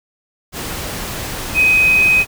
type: tone in noise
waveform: sine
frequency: 2517 Hz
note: D#7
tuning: 19 cents sharp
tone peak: -9 dBFS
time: 1.54-2.25 s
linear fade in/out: 50 ms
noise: pink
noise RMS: -25 dBFS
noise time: 0.52-2.27 s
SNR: +13 dB
effects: none